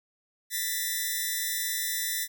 5% pulse tone pair together, 1775.8 / 1975.5 Hz, A6 / B6, +15 / 0 cents, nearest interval major second, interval 185 cents, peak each -21 / -20 dBFS, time 0.5-2.28 s, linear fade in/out 50 ms, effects none

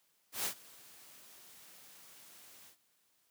white noise with ADSR envelope, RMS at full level -34 dBFS, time 0.32-2.77 s, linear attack 130 ms, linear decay 90 ms, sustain -23 dB, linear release 97 ms, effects white hiss -74 dBFS RMS until 3.3 s + high-pass 100 Hz 12 dB/octave

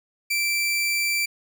sawtooth tone, 2340 Hz, D7, 7 cents flat, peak -18 dBFS, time 0.3-1.26 s, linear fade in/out 10 ms, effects none

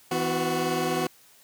20% pulse tone cluster, 162.9 / 252.3 / 368.6 Hz, E3 / B3 / F#4, -20 / +37 / -7 cents, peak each -26 / -25 / -22 dBFS, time 0.11-1.07 s, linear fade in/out 5 ms, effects white hiss -56 dBFS RMS until 1.43 s + high-pass 80 Hz 12 dB/octave

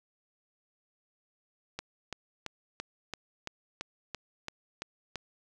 click train, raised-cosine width 0.2 ms, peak -19 dBFS, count 11, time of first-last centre 1.79-5.157 s, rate 2.97 Hz, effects none

